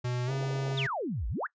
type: tone with pitch glide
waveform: square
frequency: 123.47 to 135.42 Hz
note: B2 to C#3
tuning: 0 to -40 cents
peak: -30 dBFS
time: 0.04-0.87 s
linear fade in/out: 10 ms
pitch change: +160 cents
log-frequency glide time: 0.26-0.31 s
type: band-pass noise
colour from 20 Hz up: pink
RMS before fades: -43 dBFS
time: 0.28-0.75 s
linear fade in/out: 2 ms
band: 260 to 840 Hz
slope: 96 dB/octave
type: exponential two-way sweep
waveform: sine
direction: down then up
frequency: 3951 to 47.56 to 1969 Hz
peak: -30 dBFS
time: 0.77-1.47 s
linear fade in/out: 10 ms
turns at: 1.28 s
effects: noise-tail reverb RT60 0.1 s tail -21 dB re dry + resampled to 16000 Hz